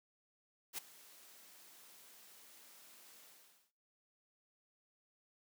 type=noise with ADSR envelope; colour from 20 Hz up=white; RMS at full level=-40 dBFS; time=0.73-3.72 s; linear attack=50 ms; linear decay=10 ms; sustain=-20 dB; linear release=490 ms; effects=noise-tail reverb RT60 0.6 s tail -24 dB re dry + high-pass 200 Hz 12 dB/octave